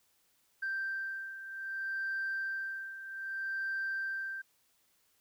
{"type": "beating tone pair", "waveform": "sine", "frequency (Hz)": [1568, 1568.63], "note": ["G6", "G6"], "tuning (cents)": [0, 1], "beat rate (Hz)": 0.63, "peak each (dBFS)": [-40, -35], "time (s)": [0.62, 4.42], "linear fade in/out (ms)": 10, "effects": ["tanh soft clip ceiling -29 dBFS", "white hiss -72 dBFS RMS until 5.2 s"]}